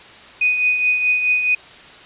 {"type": "tone with tremolo", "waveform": "sine", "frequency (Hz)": 2489, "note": "D#7", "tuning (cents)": 0, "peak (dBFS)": -12, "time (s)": [0.41, 1.55], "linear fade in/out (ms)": 5, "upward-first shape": "triangle", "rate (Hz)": 4.7, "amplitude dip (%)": 55, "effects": ["white hiss -41 dBFS RMS until 2.05 s", "resampled to 8000 Hz"]}